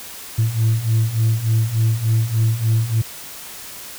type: beating tone pair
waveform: sine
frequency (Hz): 110 / 113.4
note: A2 / A#2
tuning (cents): 0 / -47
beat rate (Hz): 3.4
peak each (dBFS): -18 / -15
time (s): 0.38-3.02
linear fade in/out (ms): 10
effects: tanh soft clip ceiling -11 dBFS + white hiss -35 dBFS RMS until 3.98 s